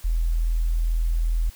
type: tone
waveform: sine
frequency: 41.2 Hz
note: E1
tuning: in tune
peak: -19 dBFS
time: 0.04-1.5 s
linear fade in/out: 10 ms
effects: white hiss -49 dBFS RMS until 1.55 s